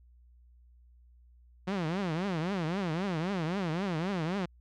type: tone with vibrato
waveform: sawtooth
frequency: 177.2 Hz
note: F3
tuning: 25 cents sharp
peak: -26 dBFS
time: 1.67-4.46 s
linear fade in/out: 10 ms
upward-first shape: triangle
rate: 3.8 Hz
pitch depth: 280 cents each way
effects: added 60 Hz sine -56 dBFS peak until 4.6 s + low-pass 4000 Hz 12 dB/octave